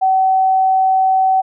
sine tone, 760 Hz, F#5, 46 cents sharp, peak -10 dBFS, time 0.01-1.42 s, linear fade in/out 20 ms, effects none

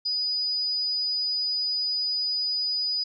sine tone, 4955 Hz, D#8, 8 cents flat, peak -24 dBFS, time 0.05-3.04 s, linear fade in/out 10 ms, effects none

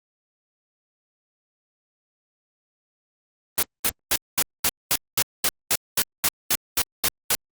white noise bursts, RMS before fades -20 dBFS, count 15, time 3.58-7.35 s, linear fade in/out 0 ms, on 46 ms, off 220 ms, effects Opus 24 kbps

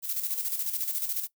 violet noise with tremolo, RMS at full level -29 dBFS, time 0.02-1.28 s, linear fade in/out 50 ms, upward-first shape square, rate 14 Hz, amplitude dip 55%, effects noise-tail reverb RT60 0.1 s tail -19 dB re dry

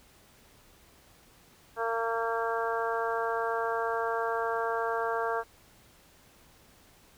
harmonic tone, 228.5 Hz, A#3, 34 cents flat, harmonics 2 / 3 / 4 / 5 / 6 / 7, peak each -32 / -34 / -35 / -36 / -37 / -37 dBFS, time 1.76-5.44 s, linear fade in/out 50 ms, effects pink hiss -59 dBFS RMS until 7.17 s

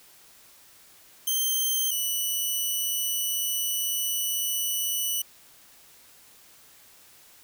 5% pulse tone pair in turn, 3142 / 2966 Hz, G7 / F#7, +3 / +4 cents, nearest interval minor second, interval 99 cents, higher first, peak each -15 / -17 dBFS, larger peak first, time 1.27-1.91 / 1.91-5.22 s, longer second, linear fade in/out 5 ms, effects white hiss -54 dBFS RMS until 7.43 s

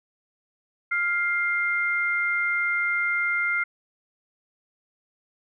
sine tone pair together, 1401.6 / 2100 Hz, F6 / C7, +6 / +6 cents, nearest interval perfect fifth, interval 700 cents, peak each -25 / -24 dBFS, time 0.91-3.64 s, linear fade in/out 10 ms, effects none

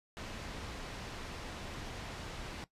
pink low-pass noise, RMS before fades -44 dBFS, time 0.17-2.64 s, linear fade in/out 0 ms, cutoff 5000 Hz, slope 12 dB/octave, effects noise-tail reverb RT60 0.1 s tail -17 dB re dry + resampled to 32000 Hz

